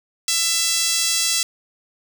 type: tone with high-pass filter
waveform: 5% pulse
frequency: 667 Hz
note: E5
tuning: 20 cents sharp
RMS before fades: -20 dBFS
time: 0.28-1.43 s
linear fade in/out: 2 ms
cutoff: 3200 Hz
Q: 0.57
effects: none